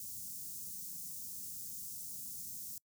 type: band-stop noise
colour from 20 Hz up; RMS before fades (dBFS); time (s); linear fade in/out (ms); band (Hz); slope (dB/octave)
white; -45; 0-2.78; 2; 230 to 6000; 24
effects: noise-tail reverb RT60 0.1 s tail -26 dB re dry + high-pass 80 Hz 12 dB/octave